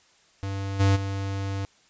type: tone with level steps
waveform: square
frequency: 98 Hz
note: G2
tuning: in tune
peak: -29 / -18 / -28 dBFS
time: 0.43-1.65 s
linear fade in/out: 0 ms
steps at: 0.79 / 0.95 s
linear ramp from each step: 20 ms
effects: white hiss -60 dBFS RMS until 1.89 s + resampled to 16000 Hz